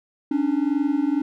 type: tone pair together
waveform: triangle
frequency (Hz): 277.2 / 299.1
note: C#4 / D4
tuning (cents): 0 / +32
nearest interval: minor second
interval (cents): 132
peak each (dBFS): -20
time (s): 0.31-1.22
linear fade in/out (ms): 5
effects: none